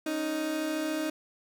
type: tone pair together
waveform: 30% pulse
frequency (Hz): 277.2 / 311.1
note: C#4 / D#4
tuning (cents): 0 / 0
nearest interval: major second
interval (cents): 200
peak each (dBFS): -35 / -27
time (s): 0.06-1.1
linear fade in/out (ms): 5
effects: none